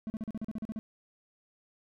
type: tone bursts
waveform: triangle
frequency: 219.3 Hz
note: A3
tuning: 6 cents flat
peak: -31 dBFS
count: 11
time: 0.07-0.79 s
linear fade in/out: 0 ms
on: 30 ms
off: 39 ms
effects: none